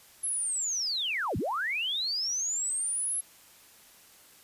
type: linear two-way sweep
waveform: sine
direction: down then up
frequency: 11175 to 65.41 to 11175 Hz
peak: -28 dBFS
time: 0.23-3.21 s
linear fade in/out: 10 ms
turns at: 1.37 s
effects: white hiss -56 dBFS RMS until 4.43 s + resampled to 32000 Hz